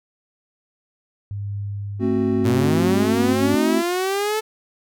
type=tone with tremolo; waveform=sine; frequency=101.2 Hz; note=G#2; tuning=44 cents flat; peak=-24 dBFS; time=1.31-3.55 s; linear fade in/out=0 ms; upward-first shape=triangle; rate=0.95 Hz; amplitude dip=35%
type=chord; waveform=triangle; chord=F# diminished; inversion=first; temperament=just; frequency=222 / 266.4 / 370 Hz; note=A3 / C4 / F#4; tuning=+16 / +31 / 0 cents; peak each=-20 dBFS; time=1.99-3.83 s; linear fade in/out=50 ms
type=linear sweep; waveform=sawtooth; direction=up; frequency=109.2 to 440 Hz; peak=-16 dBFS; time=2.44-4.41 s; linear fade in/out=20 ms
effects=none